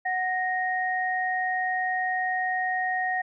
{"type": "tone pair together", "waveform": "sine", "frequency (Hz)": [740, 1864.7], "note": ["F#5", "A#6"], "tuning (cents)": [0, 0], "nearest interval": "octave + major third", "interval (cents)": 1600, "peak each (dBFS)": -27, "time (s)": [0.05, 3.22], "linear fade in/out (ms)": 10, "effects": []}